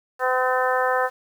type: harmonic tone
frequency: 255.3 Hz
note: C4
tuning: 42 cents flat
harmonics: 2 / 3 / 4 / 5 / 6 / 7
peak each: -23 / -25 / -26 / -27 / -28 / -28 dBFS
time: 0.19-1.1 s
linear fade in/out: 50 ms
effects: 8-bit